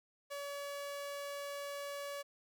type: tone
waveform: sawtooth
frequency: 568 Hz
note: C#5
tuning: 42 cents sharp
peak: -37 dBFS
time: 0.3-2.23 s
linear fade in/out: 20 ms
effects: none